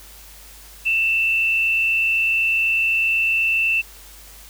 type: tone with frequency modulation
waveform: sine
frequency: 2672 Hz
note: E7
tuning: 23 cents sharp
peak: -16 dBFS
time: 0.85-3.82 s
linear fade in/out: 20 ms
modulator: 112 Hz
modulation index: 0.4
effects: added 50 Hz sine -45 dBFS peak until 4.49 s + white hiss -44 dBFS RMS until 4.49 s